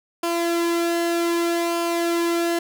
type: tone with flanger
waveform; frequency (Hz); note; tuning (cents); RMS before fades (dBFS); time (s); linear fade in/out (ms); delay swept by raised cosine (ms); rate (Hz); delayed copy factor
sawtooth; 340; F4; -46; -22; 0.23-2.59; 5; 0.51 to 2.11; 0.64; -0.5
effects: none